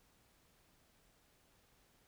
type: silence
effects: pink hiss -71 dBFS RMS until 2.07 s